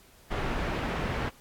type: low-pass noise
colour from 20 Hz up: pink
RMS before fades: -31 dBFS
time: 0.3-1.3 s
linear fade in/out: 20 ms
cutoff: 2200 Hz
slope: 12 dB/octave
effects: pink hiss -57 dBFS RMS until 1.4 s + AAC 64 kbps